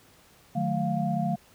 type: tone cluster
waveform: sine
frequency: 151.9 / 182.6 / 218 / 702 Hz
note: D#3 / F#3 / A3 / F5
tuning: -41 / -23 / -16 / +9 cents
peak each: -30 dBFS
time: 0.55-1.36 s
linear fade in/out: 10 ms
effects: pink hiss -57 dBFS RMS until 1.54 s + high-pass 60 Hz 12 dB/octave